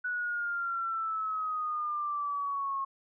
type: exponential sweep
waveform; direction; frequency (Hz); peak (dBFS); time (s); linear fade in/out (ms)
sine; down; 1480 to 1083; -30; 0.04-2.85; 10
effects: none